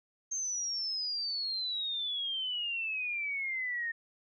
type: exponential sweep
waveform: sine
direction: down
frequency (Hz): 6400 to 1829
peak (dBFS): -32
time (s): 0.31-3.92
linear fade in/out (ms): 10
effects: none